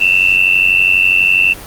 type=tone with amplitude modulation; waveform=sine; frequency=2683 Hz; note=E7; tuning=30 cents sharp; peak=-4 dBFS; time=0-1.54 s; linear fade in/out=20 ms; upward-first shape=sine; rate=92.2 Hz; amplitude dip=85%; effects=pink hiss -31 dBFS RMS until 1.66 s + Opus 48 kbps